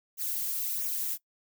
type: noise with flanger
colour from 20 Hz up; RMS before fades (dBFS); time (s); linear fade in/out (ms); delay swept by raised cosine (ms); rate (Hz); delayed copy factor
violet; -32; 0.17-1.18; 50; 0.23 to 2.23; 1.5; -0.6
effects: noise-tail reverb RT60 0.1 s tail -20 dB re dry